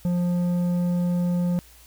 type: tone with low-pass filter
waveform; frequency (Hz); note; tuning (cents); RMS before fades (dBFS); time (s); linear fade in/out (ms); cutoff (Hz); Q
square; 176.3; F3; +17; -23; 0.05-1.59; 0; 490; 0.62
effects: added 60 Hz sine -52 dBFS peak until 1.86 s + white hiss -52 dBFS RMS until 1.86 s